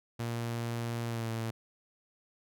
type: tone with pitch glide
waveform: sawtooth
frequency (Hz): 117.2 to 113.6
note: A#2 to A#2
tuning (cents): +10 to -44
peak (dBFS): -29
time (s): 0.19-1.51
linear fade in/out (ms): 10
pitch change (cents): -54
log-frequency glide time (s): 1.07-1.27
effects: none